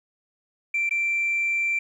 sine tone with dropouts, 2350 Hz, D7, 1 cent sharp, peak -20 dBFS, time 0.74-1.79 s, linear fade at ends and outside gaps 5 ms, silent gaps 0.893-0.909 s, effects tanh soft clip ceiling -18 dBFS + 10-bit

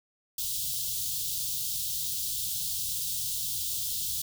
white band-stop noise, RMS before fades -32 dBFS, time 0.38-4.22 s, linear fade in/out 5 ms, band 160 to 3200 Hz, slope 48 dB/octave, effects none

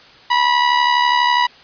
sawtooth tone with amplitude modulation, 975 Hz, B5, 23 cents flat, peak -6 dBFS, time 0.3-1.47 s, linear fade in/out 10 ms, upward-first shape sine, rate 72.2 Hz, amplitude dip 55%, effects white hiss -44 dBFS RMS until 1.63 s + resampled to 11025 Hz

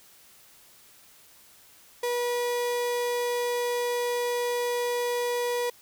35% pulse tone, 484.4 Hz, B4, 34 cents flat, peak -24 dBFS, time 2.03-5.7 s, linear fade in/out 5 ms, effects white hiss -55 dBFS RMS until 5.81 s

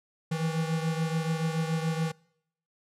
square beating tone pair, 160 / 167 Hz, D#3 / E3, +49 / +23 cents, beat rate 7 Hz, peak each -29 / -34 dBFS, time 0.31-2.12 s, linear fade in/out 10 ms, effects noise-tail reverb RT60 0.7 s tail -24 dB re dry + low-pass 10000 Hz 12 dB/octave

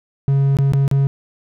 triangle tone with dropouts, 138 Hz, C#3, 7 cents flat, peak -10 dBFS, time 0.28-1.07 s, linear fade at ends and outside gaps 0 ms, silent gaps 0.569-0.587 / 0.722-0.735 / 0.879-0.913 s, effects none

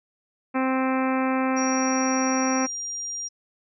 harmonic tone, 261.6 Hz, C4, in tune, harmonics 1 / 2 / 3 / 4 / 5 / 6 / 7 / 8 / 9 / 10, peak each -23 / -29 / -30 / -31 / -33 / -37 / -38 / -39 / -37 / -41 dBFS, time 0.54-2.67 s, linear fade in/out 20 ms
sine tone, 5700 Hz, F8, 34 cents sharp, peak -29 dBFS, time 1.56-3.29 s, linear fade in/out 20 ms
effects none

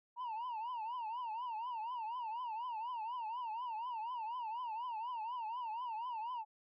sine tone with vibrato, 932.3 Hz, A#5, in tune, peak -36 dBFS, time 0.16-6.45 s, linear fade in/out 50 ms, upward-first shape triangle, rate 4.1 Hz, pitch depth 170 cents each way, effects tanh soft clip ceiling -38 dBFS

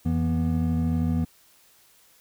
triangle tone cluster, 84.8 / 164.2 / 241.6 Hz, E2 / E3 / B3, +50 / -6 / -38 cents, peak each -24 dBFS, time 0.05-1.25 s, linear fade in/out 10 ms, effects white hiss -58 dBFS RMS until 2.2 s

